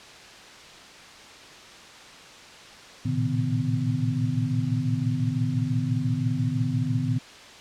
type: tone cluster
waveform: sine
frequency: 112.5 / 118.4 / 132.7 / 156 / 252.5 Hz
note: A2 / A#2 / C3 / D#3 / B3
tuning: +39 / +27 / +25 / +5 / +39 cents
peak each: -29 dBFS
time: 3.05-7.19 s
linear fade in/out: 10 ms
effects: white hiss -45 dBFS RMS until 7.6 s + low-pass 5000 Hz 12 dB/octave